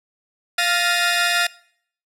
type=tone cluster; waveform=25% pulse; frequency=696 / 1398 / 1751 / 1870 / 2488 Hz; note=F5 / F6 / A6 / A#6 / D#7; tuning=-6 / +1 / -9 / +5 / -1 cents; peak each=-20 dBFS; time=0.58-1.47 s; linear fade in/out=5 ms; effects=noise-tail reverb RT60 0.6 s tail -21 dB re dry + low-pass 12000 Hz 12 dB/octave